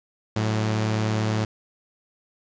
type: tone pair together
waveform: sawtooth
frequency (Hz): 108.92 / 184.4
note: A2 / F#3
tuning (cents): -17 / -6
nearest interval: major sixth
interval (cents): 911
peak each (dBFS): -18 / -28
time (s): 0.36-1.45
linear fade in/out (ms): 5
effects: resampled to 16000 Hz + 8-bit